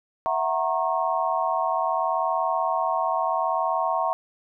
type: chord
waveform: sine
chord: F# dominant seventh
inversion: third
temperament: equal with one note detuned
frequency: 659.3 / 740 / 932.3 / 1087.8 Hz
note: E5 / F#5 / A#5 / C#6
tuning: 0 / 0 / 0 / -33 cents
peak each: -27 / -27 / -27 / -27 dBFS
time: 0.26-4.13 s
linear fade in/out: 0 ms
effects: none